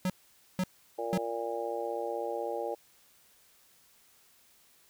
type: tone bursts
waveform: square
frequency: 184.4 Hz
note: F#3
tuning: 6 cents flat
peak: -28 dBFS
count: 3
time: 0.05-1.177 s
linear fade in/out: 2 ms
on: 49 ms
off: 490 ms
type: harmonic tone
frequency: 116 Hz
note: A#2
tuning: 8 cents flat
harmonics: 3 / 4 / 5 / 6 / 7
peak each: -40 / -36 / -37 / -45 / -38 dBFS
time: 0.98-2.75 s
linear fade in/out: 10 ms
effects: white hiss -63 dBFS RMS until 4.89 s